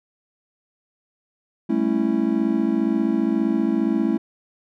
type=chord; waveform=triangle; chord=A dominant seventh; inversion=third; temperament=just; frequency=198 / 220 / 275 / 330 Hz; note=G3 / A3 / C#4 / E4; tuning=+18 / 0 / -14 / +2 cents; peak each=-26 / -20 / -22 / -21 dBFS; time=1.69-4.18 s; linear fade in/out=10 ms; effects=none